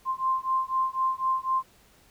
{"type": "beating tone pair", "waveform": "sine", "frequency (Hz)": [1046.5, 1050.5], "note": ["C6", "C6"], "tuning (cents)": [0, 7], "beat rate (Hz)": 4, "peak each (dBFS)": -27, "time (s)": [0.05, 1.63], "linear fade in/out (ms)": 50, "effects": ["pink hiss -59 dBFS RMS until 2.1 s"]}